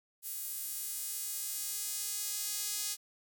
sawtooth tone with high-pass filter sweep, 415.3 Hz, G#4, in tune, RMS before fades -38 dBFS, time 0.22-2.97 s, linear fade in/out 50 ms, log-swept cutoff 11000 to 5800 Hz, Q 0.89, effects none

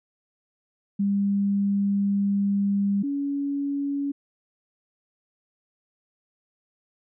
sine tone pair in turn, 200 / 281.8 Hz, G3 / C#4, +35 / +29 cents, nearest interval tritone, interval 594 cents, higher second, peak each -20 / -24 dBFS, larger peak first, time 0.99-3.03 / 3.03-4.12 s, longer first, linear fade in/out 10 ms, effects none

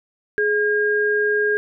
sine tone pair together, 419.8 / 1620 Hz, G#4 / G#6, +19 / -43 cents, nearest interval octave + major seventh, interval 2338 cents, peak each -19 dBFS, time 0.38-1.57 s, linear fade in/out 0 ms, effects none

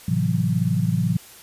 sine chord, F# half-diminished seventh, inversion first, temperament just, 111 / 133.2 / 166.5 / 185 Hz, A2 / C3 / E3 / F#3, +16 / +31 / +18 / 0 cents, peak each -24 / -25 / -22 / -25 dBFS, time 0.08-1.17 s, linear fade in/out 5 ms, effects white hiss -45 dBFS RMS until 1.42 s + resampled to 32000 Hz

